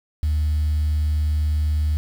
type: tone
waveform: sine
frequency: 76 Hz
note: D#2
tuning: 40 cents flat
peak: -16 dBFS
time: 0.23-1.97 s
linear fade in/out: 0 ms
effects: tanh soft clip ceiling -15 dBFS + 7-bit